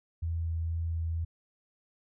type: tone with vibrato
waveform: sine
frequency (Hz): 82.6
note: E2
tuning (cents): +4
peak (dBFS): -29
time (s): 0.22-1.25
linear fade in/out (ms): 10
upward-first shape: sine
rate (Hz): 2.1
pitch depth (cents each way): 10
effects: none